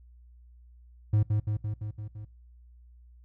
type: tone with echo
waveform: triangle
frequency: 105.9 Hz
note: G#2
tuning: 34 cents sharp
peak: -18 dBFS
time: 1.13-1.23 s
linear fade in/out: 5 ms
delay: 170 ms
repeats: 6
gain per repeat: -3 dB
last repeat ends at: 2.25 s
effects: noise-tail reverb RT60 0.3 s tail -23 dB re dry + added 60 Hz sine -51 dBFS peak until 3.24 s